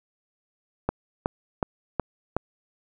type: click train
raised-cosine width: 1 ms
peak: -9 dBFS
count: 5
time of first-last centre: 0.89-2.366 s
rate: 2.71 Hz
effects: none